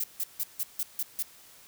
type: noise bursts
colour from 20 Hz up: violet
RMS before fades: -30 dBFS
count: 7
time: 0-1.226 s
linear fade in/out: 2 ms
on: 38 ms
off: 160 ms
effects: white hiss -54 dBFS RMS until 1.67 s

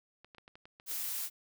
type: clicks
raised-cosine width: 0.3 ms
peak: -37 dBFS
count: 8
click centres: 0.246 / 0.348 / 0.383 / 0.479 / 0.555 / 0.655 / 0.799 / 0.916 s
type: noise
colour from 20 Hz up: blue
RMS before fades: -37 dBFS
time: 0.86-1.3 s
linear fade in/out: 50 ms
effects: none

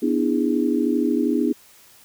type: chord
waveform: sine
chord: E dominant seventh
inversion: second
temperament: just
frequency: 247.2 / 296.7 / 329.6 / 412 Hz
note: B3 / D4 / E4 / G#4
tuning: +2 / +18 / 0 / -14 cents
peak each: -22 / -22 / -24 / -26 dBFS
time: 0.02-1.53 s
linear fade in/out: 10 ms
effects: white hiss -51 dBFS RMS until 2.04 s

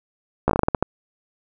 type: slowing click train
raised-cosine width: 1 ms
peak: -3 dBFS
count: 10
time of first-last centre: 0.48-0.826 s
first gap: 14 ms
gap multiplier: 1.24
effects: none

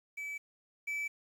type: tone pair in turn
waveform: triangle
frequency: 2300 / 2308 Hz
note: D7 / D7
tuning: -37 / -31 cents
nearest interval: unison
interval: 6 cents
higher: second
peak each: -36 / -32 dBFS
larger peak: second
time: 0.17-0.38 / 0.87-1.08 s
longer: neither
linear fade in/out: 10 ms
effects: 10-bit

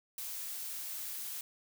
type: noise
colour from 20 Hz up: blue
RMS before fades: -41 dBFS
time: 0.18-1.41 s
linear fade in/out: 2 ms
effects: none

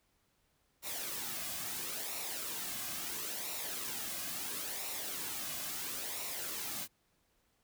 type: noise with flanger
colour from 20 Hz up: white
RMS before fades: -40 dBFS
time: 0.82-6.88 s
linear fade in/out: 50 ms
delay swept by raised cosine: 0.62 to 2.22 ms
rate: 0.74 Hz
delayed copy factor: -0.55
effects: pink hiss -75 dBFS RMS until 7.63 s

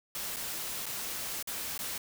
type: noise with dropouts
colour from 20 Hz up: white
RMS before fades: -37 dBFS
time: 0.15-1.98 s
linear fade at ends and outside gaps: 2 ms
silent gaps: 0.362-0.367 / 0.858-0.864 / 1.427-1.473 / 1.778-1.79 s
effects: none

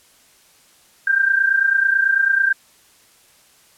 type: tone pair together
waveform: sine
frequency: 1560.9 / 1590 Hz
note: G6 / G6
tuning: -8 / +24 cents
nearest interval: unison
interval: 32 cents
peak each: -19 / -15 dBFS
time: 1.07-2.53 s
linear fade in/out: 5 ms
effects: white hiss -53 dBFS RMS until 3.77 s + low-pass 12000 Hz 12 dB/octave

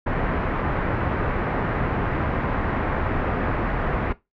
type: low-pass noise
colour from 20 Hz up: pink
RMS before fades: -24 dBFS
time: 0.06-4.13 s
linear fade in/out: 10 ms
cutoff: 1900 Hz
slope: 24 dB/octave
effects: noise-tail reverb RT60 0.2 s tail -18 dB re dry

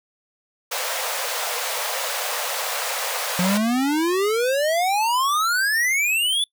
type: high-pass noise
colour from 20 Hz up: pink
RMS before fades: -26 dBFS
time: 0.71-3.58 s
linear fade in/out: 10 ms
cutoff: 470 Hz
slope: 96 dB/octave
type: exponential sweep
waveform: square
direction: up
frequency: 175.5 to 3511 Hz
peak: -19 dBFS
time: 3.39-6.44 s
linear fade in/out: 2 ms
effects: noise-tail reverb RT60 0.1 s tail -23 dB re dry

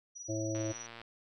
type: tone with tremolo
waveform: sine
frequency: 5840 Hz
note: F#8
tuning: 24 cents flat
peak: -40 dBFS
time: 0.15-0.87 s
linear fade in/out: 20 ms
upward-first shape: triangle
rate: 20 Hz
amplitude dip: 70%
type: harmonic tone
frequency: 109.2 Hz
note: A2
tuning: 13 cents flat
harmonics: 1 / 3 / 5 / 6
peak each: -37 / -36 / -39 / -44 dBFS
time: 0.28-0.73 s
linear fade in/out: 20 ms
type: click train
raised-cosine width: 0.3 ms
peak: -31 dBFS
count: 55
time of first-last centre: 0.55-1.016 s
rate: 116 Hz
effects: none

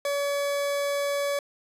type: tone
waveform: 40% pulse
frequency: 568 Hz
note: C#5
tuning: 42 cents sharp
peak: -24 dBFS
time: 0.05-1.39 s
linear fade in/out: 2 ms
effects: resampled to 32000 Hz

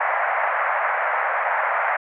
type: band-pass noise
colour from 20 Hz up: pink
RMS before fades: -22 dBFS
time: 0-1.97 s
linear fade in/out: 10 ms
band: 610 to 2100 Hz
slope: 48 dB/octave
effects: none

